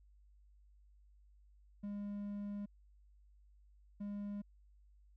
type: tone bursts at uneven times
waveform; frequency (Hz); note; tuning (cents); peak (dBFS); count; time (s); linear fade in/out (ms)
triangle; 203.7; G#3; -33; -38; 2; 1.83-2.66 / 4-4.42; 10
effects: added 50 Hz sine -62 dBFS peak until 5.16 s